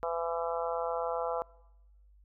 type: harmonic tone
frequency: 167.7 Hz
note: E3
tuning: 30 cents sharp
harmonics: 3 / 4 / 5 / 6 / 7 / 8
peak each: -34 / -36 / -38 / -40 / -41 / -42 dBFS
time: 0.03-1.42 s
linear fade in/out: 0 ms
effects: noise-tail reverb RT60 1.0 s tail -24 dB re dry + added 50 Hz sine -57 dBFS peak until 2.24 s